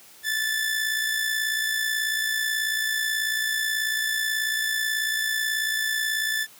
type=tone with amplitude modulation; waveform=sawtooth; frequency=1751 Hz; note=A6; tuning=9 cents flat; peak=-18 dBFS; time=0.23-6.47 s; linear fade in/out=50 ms; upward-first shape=sine; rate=58.3 Hz; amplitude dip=45%; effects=white hiss -50 dBFS RMS until 6.59 s + high-pass 100 Hz 12 dB/octave